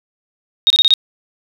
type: tone bursts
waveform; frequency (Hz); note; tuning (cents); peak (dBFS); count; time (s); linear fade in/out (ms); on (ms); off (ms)
sine; 3729; A#7; 0; -7; 5; 0.67-0.938; 0; 32; 27
effects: none